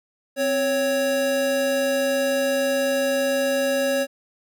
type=tone pair together; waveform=square; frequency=261.6 / 554.3 Hz; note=C4 / C#5; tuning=0 / 0 cents; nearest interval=octave + minor second; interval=1300 cents; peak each=-28 / -21 dBFS; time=0.36-4.07 s; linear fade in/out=50 ms; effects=none